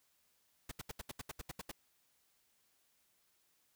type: noise bursts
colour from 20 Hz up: pink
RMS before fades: -44 dBFS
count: 11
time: 0.69-1.715 s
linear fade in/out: 5 ms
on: 25 ms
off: 75 ms
effects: white hiss -75 dBFS RMS until 3.75 s